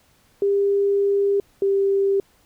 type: tone pair in turn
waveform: sine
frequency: 399.9 / 393.9 Hz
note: G4 / G4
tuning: +35 / +8 cents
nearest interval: unison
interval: 27 cents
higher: first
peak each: -16 dBFS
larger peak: neither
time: 0.42-1.4 / 1.62-2.2 s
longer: first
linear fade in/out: 2 ms
effects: pink hiss -59 dBFS RMS until 2.45 s